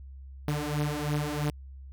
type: beating tone pair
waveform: sawtooth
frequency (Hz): 146.83 / 149.83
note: D3 / D3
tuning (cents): 0 / +35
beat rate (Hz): 3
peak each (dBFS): -27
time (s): 0.48-1.5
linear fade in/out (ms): 2
effects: added 67 Hz sine -42 dBFS peak until 1.92 s